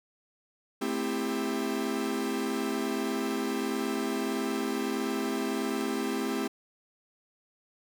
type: chord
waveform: 45% pulse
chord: A minor seventh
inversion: none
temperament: equal with one note detuned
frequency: 220 / 261.6 / 329.6 / 398.6 Hz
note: A3 / C4 / E4 / G4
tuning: 0 / 0 / 0 / +29 cents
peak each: -35 / -33 / -36 / -34 dBFS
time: 0.81-6.48 s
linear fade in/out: 10 ms
effects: none